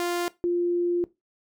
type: tone pair in turn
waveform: sawtooth / sine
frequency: 349.2 / 349.2 Hz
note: F4 / F4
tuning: 0 / 0 cents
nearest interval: unison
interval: 0 cents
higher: neither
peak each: -21 dBFS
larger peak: neither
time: 0-0.28 / 0.44-1.04 s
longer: second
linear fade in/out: 0 ms
effects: noise-tail reverb RT60 0.2 s tail -18 dB re dry